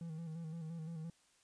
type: tone with vibrato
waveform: triangle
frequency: 162.8 Hz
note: E3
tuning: 21 cents flat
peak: -40 dBFS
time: 0.01-1.1 s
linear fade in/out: 2 ms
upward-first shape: square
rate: 5.8 Hz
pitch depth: 51 cents each way
effects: white hiss -71 dBFS RMS until 1.43 s + resampled to 22050 Hz